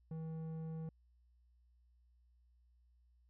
square tone with low-pass filter, 160.6 Hz, E3, 45 cents flat, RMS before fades -44 dBFS, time 0.11-0.89 s, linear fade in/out 2 ms, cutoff 530 Hz, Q 0.57, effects added 60 Hz sine -67 dBFS peak until 3.29 s

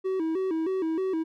triangle tone with vibrato, 349.2 Hz, F4, in tune, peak -23 dBFS, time 0.04-1.24 s, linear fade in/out 20 ms, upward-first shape square, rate 3.2 Hz, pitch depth 140 cents each way, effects none

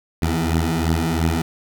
15% pulse beating tone pair, 80.5 / 83.4 Hz, E2 / E2, -41 / +21 cents, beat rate 2.9 Hz, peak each -14 / -15 dBFS, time 0.22-1.42 s, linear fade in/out 5 ms, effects none

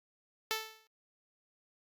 5% pulse tone with exponential decay, 440 Hz, A4, in tune, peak -18 dBFS, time 0.51-0.87 s, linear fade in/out 0 ms, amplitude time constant 78 ms, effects Opus 48 kbps

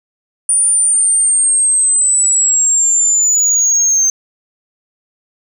sine linear sweep, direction down, 9397 to 6272 Hz, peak -7 dBFS, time 0.49-4.1 s, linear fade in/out 2 ms, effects tanh soft clip ceiling -7 dBFS

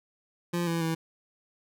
25% pulse tone with pitch steps, 173.3 / 167.2 / 163 Hz, F3 / E3 / E3, -13 / +25 / -19 cents, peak -23 dBFS, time 0.53-0.95 s, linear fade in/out 10 ms, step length 140 ms, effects none

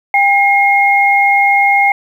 sine tone pair together, 800 / 2144 Hz, G5 / C7, +35 / +42 cents, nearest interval octave + perfect fourth, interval 1707 cents, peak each -10 dBFS, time 0.14-1.92 s, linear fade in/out 2 ms, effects 7-bit

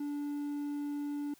triangle tone, 290 Hz, D4, 22 cents flat, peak -32 dBFS, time 0-1.34 s, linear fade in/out 5 ms, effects white hiss -63 dBFS RMS until 1.39 s

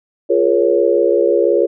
sine chord, Bb minor seventh, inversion second, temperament equal with one note detuned, 349.2 / 415.3 / 476.2 / 554.4 Hz, F4 / Ab4 / Bb4 / Db5, 0 / 0 / +37 / 0 cents, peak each -16 dBFS, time 0.29-1.67 s, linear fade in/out 20 ms, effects none

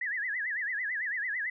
sine tone with vibrato, 1828 Hz, A#6, 34 cents flat, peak -30 dBFS, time 0.01-1.5 s, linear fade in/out 5 ms, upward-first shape sine, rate 9 Hz, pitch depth 190 cents each way, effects none

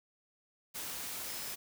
sine tone in noise, 5160 Hz, E8, 38 cents flat, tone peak -50 dBFS, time 1.26-1.53 s, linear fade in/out 20 ms, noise white, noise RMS -41 dBFS, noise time 0.74-1.56 s, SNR -12 dB, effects none

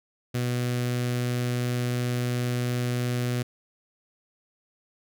sawtooth tone with notch filter, 122.9 Hz, B2, 8 cents flat, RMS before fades -27 dBFS, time 0.34-3.43 s, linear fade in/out 10 ms, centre 920 Hz, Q 1.5, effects none

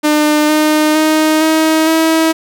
sawtooth tone with pitch steps, 301.3 / 306.4 / 311.6 / 316.8 / 322.2 Hz, D4 / D#4 / D#4 / D#4 / E4, +44 / -27 / +3 / +31 / -39 cents, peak -5 dBFS, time 0.03-2.33 s, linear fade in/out 20 ms, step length 460 ms, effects none

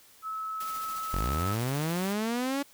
sine tone, 1297 Hz, E6, 28 cents flat, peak -32 dBFS, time 0.22-1.57 s, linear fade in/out 50 ms
white noise with tremolo, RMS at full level -42 dBFS, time 0.6-2.13 s, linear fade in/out 5 ms, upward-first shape sine, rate 14 Hz, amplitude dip 30%
sawtooth linear sweep, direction up, 40 to 285.6 Hz, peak -24 dBFS, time 1.13-2.63 s, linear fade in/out 10 ms
effects white hiss -57 dBFS RMS until 2.73 s

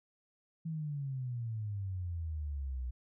sine exponential sweep, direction down, 164.81 to 60.7 Hz, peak -35 dBFS, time 0.65-2.91 s, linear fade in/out 10 ms, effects none

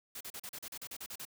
white noise bursts, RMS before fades -44 dBFS, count 12, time 0.15-1.252 s, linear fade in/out 5 ms, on 57 ms, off 38 ms, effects none

